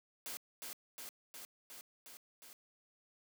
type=noise with echo; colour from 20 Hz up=white; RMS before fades=-44 dBFS; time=0.26-0.37 s; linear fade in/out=0 ms; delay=360 ms; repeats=6; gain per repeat=-2 dB; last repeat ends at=2.53 s; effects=high-pass 200 Hz 12 dB/octave